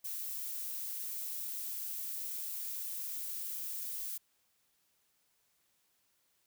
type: noise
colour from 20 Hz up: violet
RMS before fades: -40 dBFS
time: 0.04-4.18 s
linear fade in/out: 10 ms
effects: white hiss -75 dBFS RMS until 6.46 s